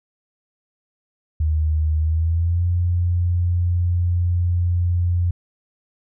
sine tone with pitch glide, 77.78 to 87.81 Hz, D#2 to F2, 0 to +10 cents, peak -16 dBFS, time 1.4-5.31 s, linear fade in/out 5 ms, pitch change +210 cents, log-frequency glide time 1.98-2.65 s, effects none

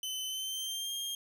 sawtooth tone with pitch glide, 3042 to 3215 Hz, F#7 to G7, +47 to +43 cents, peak -32 dBFS, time 0.03-1.15 s, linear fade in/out 2 ms, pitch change +96 cents, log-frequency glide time 0.27-0.93 s, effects none

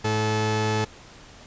sawtooth tone pair together, 108.2 / 432.8 Hz, A2 / A4, -29 / -29 cents, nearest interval 2 octaves, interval 2400 cents, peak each -20 dBFS, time 0.04-0.85 s, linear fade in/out 10 ms, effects pink hiss -47 dBFS RMS until 1.46 s + resampled to 16000 Hz

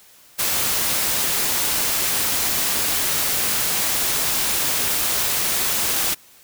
white noise, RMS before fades -21 dBFS, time 0.38-6.15 s, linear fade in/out 20 ms, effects white hiss -50 dBFS RMS until 6.43 s

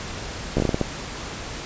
slowing click train, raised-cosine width 2 ms, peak -7 dBFS, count 8, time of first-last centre 0.57-0.813 s, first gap 13 ms, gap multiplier 1.32, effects pink hiss -33 dBFS RMS until 1.65 s + resampled to 16000 Hz

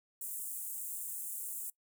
pink high-pass noise, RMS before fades -41 dBFS, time 0.21-1.7 s, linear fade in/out 2 ms, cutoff 7800 Hz, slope 48 dB/octave, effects noise-tail reverb RT60 0.1 s tail -22 dB re dry

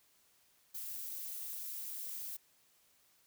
violet noise with amplitude modulation, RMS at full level -40 dBFS, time 0.74-2.37 s, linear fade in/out 10 ms, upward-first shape sine, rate 276 Hz, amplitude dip 70%, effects white hiss -70 dBFS RMS until 3.26 s

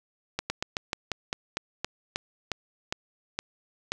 slowing click train, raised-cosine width 0.2 ms, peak -11 dBFS, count 14, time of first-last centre 0.39-3.92 s, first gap 110 ms, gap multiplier 1.14, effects none

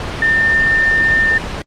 sine tone in noise, 1800 Hz, A6, 39 cents sharp, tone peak -10 dBFS, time 0.22-1.38 s, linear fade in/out 2 ms, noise pink, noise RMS -22 dBFS, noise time 0-1.62 s, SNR +9 dB, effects low-pass 4000 Hz 12 dB/octave + Opus 24 kbps

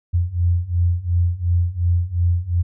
sine beating tone pair, 85.7 / 88.5 Hz, F2 / F2, -32 / +23 cents, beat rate 2.8 Hz, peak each -20 / -18 dBFS, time 0.13-2.63 s, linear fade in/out 20 ms, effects none

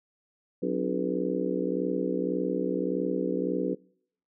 harmonic tone with a mistuned harmonic, 61.74 Hz, B1, in tune, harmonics 3 / 4 / 5 / 6 / 7 / 8, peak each -33 / -33 / -33 / -33 / -33 / -33 dBFS, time 0.62-3.75 s, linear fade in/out 10 ms, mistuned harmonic 4, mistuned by +130 cents, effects noise-tail reverb RT60 0.7 s tail -26 dB re dry

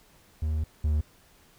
triangle tone pair in turn, 77.6 / 75.74 Hz, D#2 / D#2, -4 / -46 cents, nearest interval unison, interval 42 cents, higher first, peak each -23 / -20 dBFS, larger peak second, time 0.42-0.64 / 0.84-1.01 s, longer first, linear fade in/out 5 ms, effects pink hiss -59 dBFS RMS until 1.58 s

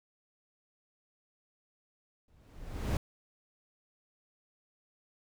brown noise with exponential growth, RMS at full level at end -27 dBFS, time 2.28-2.97 s, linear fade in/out 2 ms, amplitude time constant 150 ms, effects none

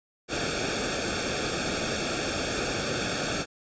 pink noise with comb filter, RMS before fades -29 dBFS, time 0.28-3.46 s, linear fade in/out 50 ms, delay 1 ms, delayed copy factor -0.8, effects resampled to 16000 Hz

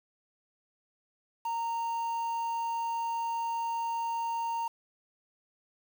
triangle tone with quantisation, 925 Hz, A#5, 14 cents flat, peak -28 dBFS, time 1.45-4.68 s, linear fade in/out 5 ms, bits 8, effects none

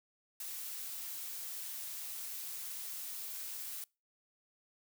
blue noise, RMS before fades -43 dBFS, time 0.4-3.84 s, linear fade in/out 2 ms, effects noise-tail reverb RT60 0.3 s tail -26 dB re dry

